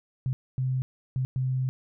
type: tone bursts at uneven times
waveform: sine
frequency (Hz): 129.7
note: C3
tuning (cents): -15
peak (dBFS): -24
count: 4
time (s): 0.26-0.33 / 0.58-0.82 / 1.16-1.25 / 1.36-1.69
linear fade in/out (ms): 0
effects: none